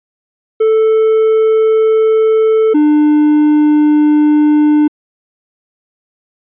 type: tone pair in turn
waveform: triangle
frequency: 440 / 299.9 Hz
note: A4 / D4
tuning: 0 / +36 cents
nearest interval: perfect fifth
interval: 664 cents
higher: first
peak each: -5 / -4 dBFS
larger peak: second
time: 0.6-2.74 / 2.74-4.88 s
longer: neither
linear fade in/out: 10 ms
effects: resampled to 8000 Hz